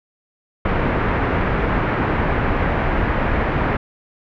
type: low-pass noise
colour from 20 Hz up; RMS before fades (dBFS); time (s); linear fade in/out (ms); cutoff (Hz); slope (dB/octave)
pink; -19; 0.65-3.77; 5; 2100; 24
effects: none